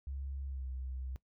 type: tone with pitch glide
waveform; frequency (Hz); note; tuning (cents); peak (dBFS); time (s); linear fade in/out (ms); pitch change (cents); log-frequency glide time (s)
sine; 68.2 to 64.63; C#2 to C2; -28 to -21; -38; 0.07-1.16; 0; -93; 0.47-0.66
effects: noise-tail reverb RT60 0.1 s tail -19 dB re dry